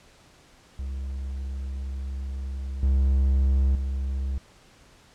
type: tone with level steps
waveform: triangle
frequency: 67 Hz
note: C2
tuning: 42 cents sharp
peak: -27 / -16 / -23 dBFS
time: 0.79-4.38 s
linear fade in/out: 0 ms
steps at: 2.83 / 3.75 s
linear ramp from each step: 2 ms
effects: pink hiss -55 dBFS RMS until 5.14 s + low-pass 8000 Hz 12 dB/octave